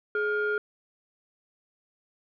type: tone pair together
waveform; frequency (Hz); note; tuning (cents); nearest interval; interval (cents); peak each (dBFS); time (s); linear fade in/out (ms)
sine; 420.8 / 1414; G#4 / F6; +23 / +21; octave + major sixth; 2098; -26; 0.15-0.58; 2
effects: tanh soft clip ceiling -20 dBFS